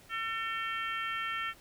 harmonic tone, 450 Hz, A4, 39 cents sharp, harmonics 3 / 4 / 5 / 6 / 7, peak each -36 / -38 / -40 / -42 / -43 dBFS, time 0.09-1.54 s, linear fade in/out 50 ms, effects pink hiss -58 dBFS RMS until 1.6 s

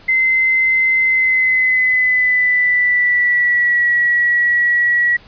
sine tone with pitch glide, 2064 to 1925.8 Hz, C7 to B6, -24 to -44 cents, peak -11 dBFS, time 0.08-5.17 s, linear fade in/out 10 ms, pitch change -120 cents, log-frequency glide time 1.03-3.87 s, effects pink hiss -44 dBFS RMS until 5.27 s + resampled to 11025 Hz

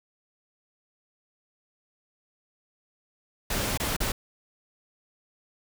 pink noise with dropouts, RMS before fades -28 dBFS, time 3.5-4.12 s, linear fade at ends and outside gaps 5 ms, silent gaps 3.775-3.799 / 3.966-4.003 s, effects none

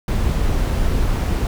brown noise, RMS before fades -18 dBFS, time 0.08-1.47 s, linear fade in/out 2 ms, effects none

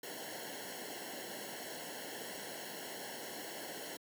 pink noise with comb filter, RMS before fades -45 dBFS, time 0.03-3.97 s, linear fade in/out 5 ms, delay 0.82 ms, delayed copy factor -0.9, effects high-pass 200 Hz 12 dB/octave

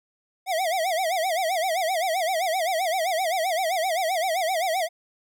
square tone with vibrato, 698.5 Hz, F5, in tune, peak -23 dBFS, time 0.46-4.89 s, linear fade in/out 50 ms, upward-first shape sine, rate 7.7 Hz, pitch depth 180 cents each way, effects none

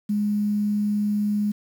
sine tone with quantisation, 207.7 Hz, G#3, in tune, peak -20 dBFS, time 0.09-1.52 s, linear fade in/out 10 ms, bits 8, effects none

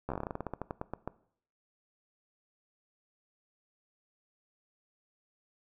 slowing click train, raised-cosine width 1 ms, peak -21 dBFS, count 19, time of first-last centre 0.09-1.076 s, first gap 13 ms, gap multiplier 1.15, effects noise-tail reverb RT60 0.6 s tail -19 dB re dry

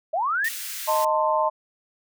sine linear sweep, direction up, 596 to 1915 Hz, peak -21 dBFS, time 0.13-0.49 s, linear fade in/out 10 ms
white high-pass noise, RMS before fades -33 dBFS, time 0.44-1.05 s, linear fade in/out 5 ms, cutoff 1500 Hz, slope 24 dB/octave
sine chord, A diminished, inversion second, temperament equal with one note detuned, 622.3 / 891.8 / 1046.5 Hz, Eb5 / A5 / C6, 0 / +23 / 0 cents, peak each -23 / -23 / -24 dBFS, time 0.87-1.5 s, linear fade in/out 20 ms
effects none

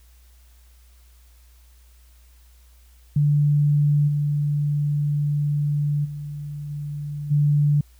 sine tone with level steps, 146.4 Hz, D3, 5 cents flat, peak -15 / -19 / -29 / -27 / -15 dBFS, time 3.16-7.81 s, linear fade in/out 5 ms, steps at 4.07 / 6.04 / 6.69 / 7.3 s, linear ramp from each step 20 ms, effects added 60 Hz sine -49 dBFS peak until 7.99 s + white hiss -60 dBFS RMS until 7.99 s

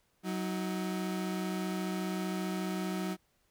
35% pulse tone pair together, 186.5 / 318 Hz, F#3 / D#4, +14 / +38 cents, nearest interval major sixth, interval 924 cents, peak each -32 / -37 dBFS, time 0.23-3.17 s, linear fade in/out 50 ms, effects pink hiss -73 dBFS RMS until 3.5 s

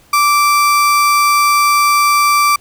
35% pulse tone, 1170 Hz, D6, 7 cents flat, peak -7 dBFS, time 0.13-2.56 s, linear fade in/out 5 ms, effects pink hiss -48 dBFS RMS until 2.6 s

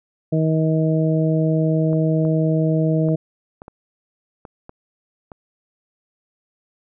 harmonic tone, 158.6 Hz, D#3, 33 cents sharp, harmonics 1 / 2 / 3 / 4, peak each -17 / -22 / -25 / -25 dBFS, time 0.32-3.16 s, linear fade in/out 10 ms
clicks, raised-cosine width 1 ms, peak -23 dBFS, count 8, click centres 1.931 / 2.251 / 3.087 / 3.619 / 3.681 / 4.452 / 4.694 / 5.318 s
effects none

